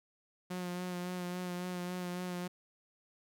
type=tone with vibrato; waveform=sawtooth; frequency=179.4 Hz; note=F3; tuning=47 cents sharp; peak=-33 dBFS; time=0.5-2.48 s; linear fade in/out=10 ms; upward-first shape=sine; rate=3.6 Hz; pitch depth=23 cents each way; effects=none